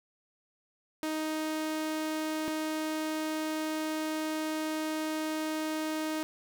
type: tone pair in turn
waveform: sawtooth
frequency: 312.1 / 312.1 Hz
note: D#4 / D#4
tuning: +5 / +5 cents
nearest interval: unison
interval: 0 cents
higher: neither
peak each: -27 dBFS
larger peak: neither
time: 1.03-2.48 / 2.48-6.23 s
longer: second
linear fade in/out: 0 ms
effects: none